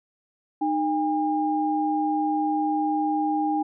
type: tone pair together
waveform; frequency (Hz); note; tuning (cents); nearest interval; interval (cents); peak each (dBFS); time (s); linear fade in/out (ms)
sine; 306.8 / 808; D#4 / G#5; -24 / -48; octave + perfect fourth; 1676; -24; 0.61-3.63; 10
effects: none